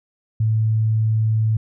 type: tone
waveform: sine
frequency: 110 Hz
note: A2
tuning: in tune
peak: -15 dBFS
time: 0.4-1.57 s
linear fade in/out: 5 ms
effects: none